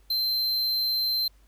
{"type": "tone", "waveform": "square", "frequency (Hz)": 4112, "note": "C8", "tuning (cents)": -31, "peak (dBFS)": -24, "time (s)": [0.1, 1.28], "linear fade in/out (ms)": 5, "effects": ["added 50 Hz sine -55 dBFS peak until 1.47 s", "pink hiss -65 dBFS RMS until 1.47 s"]}